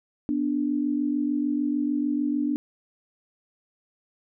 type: tone pair together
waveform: sine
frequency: 247 / 293.7 Hz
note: B3 / D4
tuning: 0 / 0 cents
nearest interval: minor third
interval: 300 cents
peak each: -27 / -24 dBFS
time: 0.29-2.56 s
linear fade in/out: 0 ms
effects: none